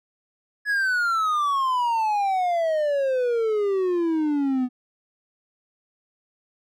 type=exponential sweep; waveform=triangle; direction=down; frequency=1701 to 246.9 Hz; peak=-18 dBFS; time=0.65-4.69 s; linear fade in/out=50 ms; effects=none